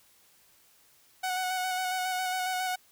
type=tone with vibrato; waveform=sawtooth; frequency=740 Hz; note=F#5; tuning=in tune; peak=-25 dBFS; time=1.23-2.76 s; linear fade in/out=10 ms; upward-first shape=square; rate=7.3 Hz; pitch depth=17 cents each way; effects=white hiss -62 dBFS RMS until 2.91 s